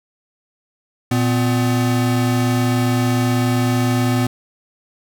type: tone pair together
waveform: square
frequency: 118.51 / 251.3 Hz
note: A#2 / B3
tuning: +29 / +30 cents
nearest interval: octave + minor second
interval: 1301 cents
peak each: -18 / -19 dBFS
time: 1.11-4.27 s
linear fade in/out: 5 ms
effects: none